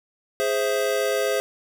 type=chord; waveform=square; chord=Ab augmented; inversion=none; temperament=equal; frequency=415.3 / 523.3 / 659.3 Hz; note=Ab4 / C5 / E5; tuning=0 / 0 / 0 cents; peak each=-26 / -25 / -28 dBFS; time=0.4-1.4 s; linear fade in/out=0 ms; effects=none